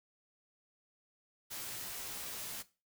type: noise with comb filter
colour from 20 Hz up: white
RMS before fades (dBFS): -43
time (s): 1.5-2.63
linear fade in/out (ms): 20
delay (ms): 14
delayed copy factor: -0.7
effects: noise-tail reverb RT60 0.3 s tail -17 dB re dry